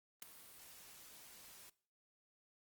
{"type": "noise with ADSR envelope", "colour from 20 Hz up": "white", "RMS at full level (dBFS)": -43, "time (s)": [0.22, 1.7], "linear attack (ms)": 4, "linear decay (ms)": 7, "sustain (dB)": -15, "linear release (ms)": 9, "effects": ["noise-tail reverb RT60 0.5 s tail -20 dB re dry", "Opus 32 kbps"]}